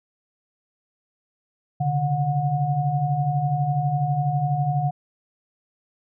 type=tone cluster; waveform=sine; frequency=133.5 / 145.6 / 727 Hz; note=C3 / D3 / F#5; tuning=+35 / -15 / -31 cents; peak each=-27 / -22 / -25 dBFS; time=1.8-4.91 s; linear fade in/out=10 ms; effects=none